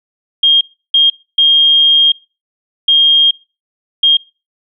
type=tone bursts at uneven times; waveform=sine; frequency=3227 Hz; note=G7; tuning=50 cents sharp; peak=-5 dBFS; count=5; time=0.43-0.61 / 0.94-1.1 / 1.38-2.12 / 2.88-3.31 / 4.03-4.17 s; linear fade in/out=5 ms; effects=noise-tail reverb RT60 0.3 s tail -23 dB re dry